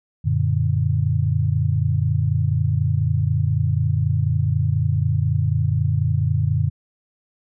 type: chord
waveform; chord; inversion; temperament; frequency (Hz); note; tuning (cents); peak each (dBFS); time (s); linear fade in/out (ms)
sine; Gb augmented; none; equal; 92.5 / 116.54 / 146.83; Gb2 / Bb2 / D3; 0 / 0 / 0; -21 / -21 / -21; 0.24-6.7; 20
effects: none